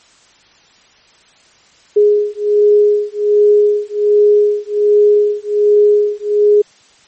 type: beating tone pair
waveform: sine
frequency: 415.3 / 416.6 Hz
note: G#4 / G#4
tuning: 0 / +5 cents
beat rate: 1.3 Hz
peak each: -11 dBFS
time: 1.96-6.62 s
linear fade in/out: 10 ms
effects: white hiss -48 dBFS RMS until 7.07 s + MP3 32 kbps